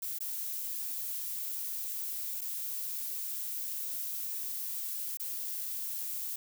violet noise with dropouts, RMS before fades -37 dBFS, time 0.02-6.36 s, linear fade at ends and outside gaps 5 ms, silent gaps 0.187-0.204 / 2.41-2.415 / 5.172-5.197 s, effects none

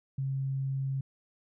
sine tone, 135.1 Hz, C#3, 44 cents flat, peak -29 dBFS, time 0.18-1.01 s, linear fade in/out 5 ms, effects none

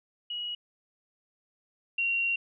sine tone pair in turn, 2907 / 2752 Hz, F#7 / F7, -31 / -26 cents, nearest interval minor second, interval 95 cents, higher first, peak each -32 / -25 dBFS, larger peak second, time 0.3-0.55 / 1.98-2.36 s, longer second, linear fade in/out 5 ms, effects none

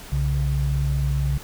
sine tone pair together, 63.2 / 138.64 Hz, B1 / C#3, +41 / +1 cents, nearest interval octave + major second, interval 1360 cents, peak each -22 dBFS, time 0.12-1.38 s, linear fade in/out 5 ms, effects pink hiss -41 dBFS RMS until 1.43 s

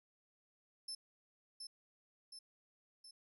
35% pulse tone with echo, 5274 Hz, E8, in tune, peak -40 dBFS, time 0.88-0.95 s, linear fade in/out 5 ms, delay 720 ms, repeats 3, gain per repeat -4 dB, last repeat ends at 3.11 s, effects none

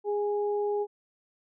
sine tone pair together, 412.1 / 827.8 Hz, G#4 / G#5, -13 / -6 cents, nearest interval octave, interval 1207 cents, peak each -26 / -35 dBFS, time 0.04-0.87 s, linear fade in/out 50 ms, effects none

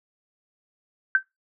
sine tone with exponential decay, 1549 Hz, G6, 21 cents flat, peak -11 dBFS, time 1.15-1.23 s, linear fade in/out 1 ms, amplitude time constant 16 ms, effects noise-tail reverb RT60 0.2 s tail -22 dB re dry

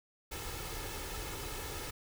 pink noise with comb filter, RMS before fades -41 dBFS, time 0.31-1.91 s, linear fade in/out 10 ms, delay 2.3 ms, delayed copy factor +0.6, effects none

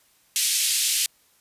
white band-pass noise, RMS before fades -23 dBFS, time 0.36-1.06 s, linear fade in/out 0 ms, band 2500 to 11000 Hz, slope 24 dB/octave, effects white hiss -61 dBFS RMS until 1.4 s + resampled to 32000 Hz

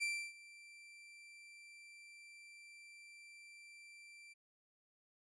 40% pulse tone with ADSR envelope, 2349 Hz, D7, in tune, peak -34 dBFS, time 0-4.34 s, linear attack 26 ms, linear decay 300 ms, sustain -21 dB, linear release 17 ms, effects resampled to 22050 Hz

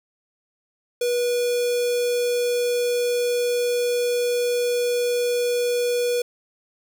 square tone with notch filter, 485.4 Hz, B4, 30 cents flat, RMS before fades -22 dBFS, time 1.01-6.22 s, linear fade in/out 5 ms, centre 1600 Hz, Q 1.4, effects none

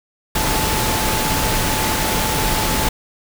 sine tone in noise, 871 Hz, A5, 18 cents flat, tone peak -25 dBFS, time 0.35-2.89 s, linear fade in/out 5 ms, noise pink, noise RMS -19 dBFS, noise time 0.35-2.89 s, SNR -9 dB, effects none

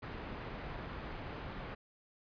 pink low-pass noise, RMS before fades -44 dBFS, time 0.02-1.75 s, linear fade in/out 10 ms, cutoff 2200 Hz, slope 12 dB/octave, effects resampled to 11025 Hz

